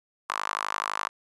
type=tone with high-pass filter; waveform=sawtooth; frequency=51.91 Hz; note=G#1; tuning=in tune; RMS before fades=-31 dBFS; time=0.29-1.09 s; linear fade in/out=10 ms; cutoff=1100 Hz; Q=4.3; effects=resampled to 22050 Hz